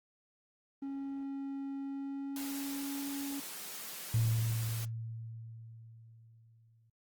triangle tone with pitch glide, 275 to 279.3 Hz, C#4 to C#4, -14 to +13 cents, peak -35 dBFS, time 0.82-3.4 s, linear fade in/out 5 ms, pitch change +27 cents, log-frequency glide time 1.79-3.04 s
white high-pass noise, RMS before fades -44 dBFS, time 2.36-4.85 s, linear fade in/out 2 ms, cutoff 150 Hz, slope 96 dB/octave
sine tone with exponential decay, 113.5 Hz, A#2, 46 cents flat, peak -25 dBFS, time 4.14-6.9 s, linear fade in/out 5 ms, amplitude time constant 600 ms
effects Opus 24 kbps

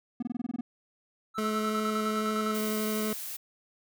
triangle tone bursts, 241.8 Hz, B3, 36 cents flat, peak -27 dBFS, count 9, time 0.2-0.61 s, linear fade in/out 5 ms, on 26 ms, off 22 ms
triangle tone with tremolo, 1318.5 Hz, E6, in tune, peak -28 dBFS, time 1.34-2.58 s, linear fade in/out 50 ms, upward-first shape square, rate 9.8 Hz, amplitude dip 60%
25% pulse tone with vibrato, 215.1 Hz, A3, 39 cents flat, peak -25 dBFS, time 1.38-3.13 s, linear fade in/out 2 ms, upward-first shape triangle, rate 12 Hz, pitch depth 10 cents each way
blue noise, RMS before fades -38 dBFS, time 2.54-3.37 s, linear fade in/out 10 ms
effects none

